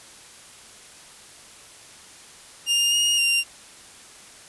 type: tone with pitch steps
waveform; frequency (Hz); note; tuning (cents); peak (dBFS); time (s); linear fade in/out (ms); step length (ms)
sawtooth; 2813 / 2856 / 2781; F7 / F7 / F7; +12 / +38 / -8; -15; 2.66-3.44; 50; 260
effects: white hiss -46 dBFS RMS until 4.48 s + resampled to 24000 Hz